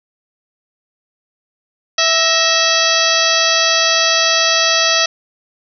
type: harmonic tone with a mistuned harmonic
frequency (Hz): 657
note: E5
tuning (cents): -6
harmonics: 1 / 2 / 3 / 4 / 5 / 6 / 7 / 8 / 9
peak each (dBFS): -20 / -20 / -20 / -20 / -20 / -20 / -20 / -20 / -20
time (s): 1.98-5.06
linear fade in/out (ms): 5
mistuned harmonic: 3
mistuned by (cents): -78
effects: none